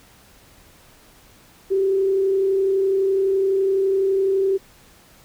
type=tone with frequency modulation; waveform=sine; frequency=387.1 Hz; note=G4; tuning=22 cents flat; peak=-16 dBFS; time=1.7-4.58 s; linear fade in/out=20 ms; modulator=31.9 Hz; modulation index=0.28; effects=pink hiss -51 dBFS RMS until 5.24 s